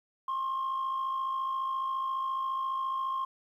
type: tone pair together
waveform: sine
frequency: 1062 / 1116.5 Hz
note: C6 / C#6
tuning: +25 / +12 cents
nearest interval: minor second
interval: 87 cents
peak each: -28 / -38 dBFS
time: 0.28-3.25 s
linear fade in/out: 5 ms
effects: tanh soft clip ceiling -27 dBFS + 11-bit